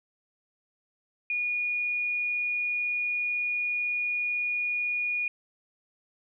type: tone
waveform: sine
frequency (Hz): 2446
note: D#7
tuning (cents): -30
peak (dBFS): -26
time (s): 1.3-5.28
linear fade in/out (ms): 2
effects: none